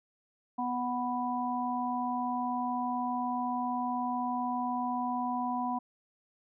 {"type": "harmonic tone", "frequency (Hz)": 246.9, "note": "B3", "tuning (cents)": 0, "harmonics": [1, 3, 4], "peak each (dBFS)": [-34, -34, -34], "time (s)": [0.58, 5.79], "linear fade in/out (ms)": 10, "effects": []}